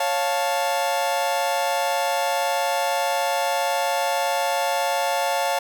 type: chord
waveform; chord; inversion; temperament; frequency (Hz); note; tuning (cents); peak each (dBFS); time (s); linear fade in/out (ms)
40% pulse; Db augmented; none; equal with one note detuned; 554.4 / 701.7 / 880; Db5 / F5 / A5; 0 / +8 / 0; -25 / -24 / -24; 0-5.59; 5
effects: none